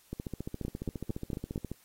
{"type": "two click trains", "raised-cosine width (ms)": 3, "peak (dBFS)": [-20, -23], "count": [5, 24], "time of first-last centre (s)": [[0.65, 1.559], [0.13, 1.716]], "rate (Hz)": [4.4, 14.5], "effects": ["white hiss -63 dBFS RMS until 1.84 s", "AAC 48 kbps"]}